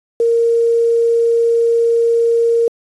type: tone with quantisation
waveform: sine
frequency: 464.3 Hz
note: A#4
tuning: 7 cents flat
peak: -10 dBFS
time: 0.2-2.68 s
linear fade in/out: 2 ms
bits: 6
effects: resampled to 24000 Hz